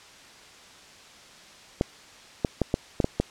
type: clicks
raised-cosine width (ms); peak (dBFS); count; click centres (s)
2; -8; 7; 1.811 / 2.448 / 2.617 / 2.741 / 3.002 / 3.044 / 3.2
effects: white hiss -49 dBFS RMS until 3.3 s + low-pass 6000 Hz 12 dB/octave